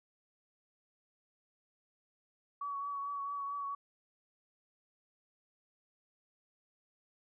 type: tone with vibrato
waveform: sine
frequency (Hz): 1130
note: C#6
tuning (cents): +33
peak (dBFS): -36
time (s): 2.61-3.75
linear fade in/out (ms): 5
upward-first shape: triangle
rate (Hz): 4.5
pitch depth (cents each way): 28
effects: none